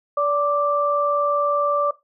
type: tone pair together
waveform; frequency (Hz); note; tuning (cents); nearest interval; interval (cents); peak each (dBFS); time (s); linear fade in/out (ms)
sine; 577.9 / 1174.7; D5 / D6; -28 / 0; octave; 1228; -20; 0.17-1.91; 5
effects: noise-tail reverb RT60 0.2 s tail -17 dB re dry